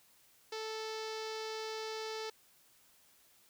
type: tone with low-pass filter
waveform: sawtooth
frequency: 439.3 Hz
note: A4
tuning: 3 cents flat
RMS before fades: -41 dBFS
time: 0.52-2.3 s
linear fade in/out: 5 ms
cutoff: 5000 Hz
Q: 2.9
effects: white hiss -66 dBFS RMS until 3.49 s